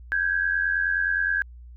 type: tone pair together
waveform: sine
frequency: 1568 / 1657.5 Hz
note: G6 / G#6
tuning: 0 / -4 cents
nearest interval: minor second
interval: 96 cents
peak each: -24 dBFS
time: 0.12-1.42 s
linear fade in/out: 0 ms
effects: added 60 Hz sine -41 dBFS peak until 1.76 s